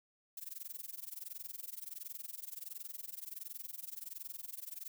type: noise with amplitude modulation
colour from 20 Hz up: violet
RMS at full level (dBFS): -43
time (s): 0.37-4.88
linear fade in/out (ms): 2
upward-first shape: sine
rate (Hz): 21.4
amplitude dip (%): 95
effects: none